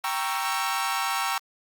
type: chord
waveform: sawtooth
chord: G diminished seventh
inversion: none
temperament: equal with one note detuned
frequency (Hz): 784 / 932.3 / 1108.7 / 1332.3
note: G5 / Bb5 / Db6 / Fb6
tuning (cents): 0 / 0 / 0 / +18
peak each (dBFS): -27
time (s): 0.04-1.38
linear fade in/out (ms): 2
effects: Opus 32 kbps